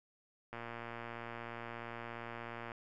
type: click train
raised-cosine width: 0.5 ms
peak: -29 dBFS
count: 257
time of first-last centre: 0.53-2.718 s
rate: 117 Hz
effects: none